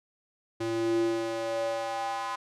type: tone with high-pass filter sweep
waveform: square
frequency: 113.7 Hz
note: A#2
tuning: 43 cents flat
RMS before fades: -30 dBFS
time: 0.6-2.36 s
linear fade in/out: 10 ms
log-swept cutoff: 250 to 1000 Hz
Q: 4.7
effects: low-pass 8000 Hz 12 dB/octave